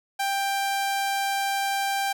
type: tone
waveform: sawtooth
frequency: 789 Hz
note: G5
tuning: 11 cents sharp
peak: -20 dBFS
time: 0.19-2.13 s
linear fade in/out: 10 ms
effects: none